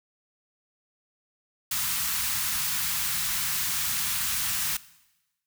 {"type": "band-stop noise", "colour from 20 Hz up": "white", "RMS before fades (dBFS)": -28, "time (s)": [1.71, 4.77], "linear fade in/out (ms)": 5, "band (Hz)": [200, 980], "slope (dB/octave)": 24, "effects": ["noise-tail reverb RT60 1.0 s tail -19 dB re dry"]}